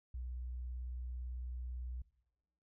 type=tone with vibrato; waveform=sine; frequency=61.74 Hz; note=B1; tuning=in tune; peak=-40 dBFS; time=0.14-2.02 s; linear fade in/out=5 ms; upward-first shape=square; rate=18 Hz; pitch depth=14 cents each way; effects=noise-tail reverb RT60 0.9 s tail -20 dB re dry